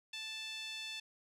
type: tone with band-pass filter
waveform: 5% pulse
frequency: 880 Hz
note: A5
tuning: in tune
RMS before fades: -44 dBFS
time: 0.13-1 s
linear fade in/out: 5 ms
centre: 3100 Hz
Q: 3
effects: none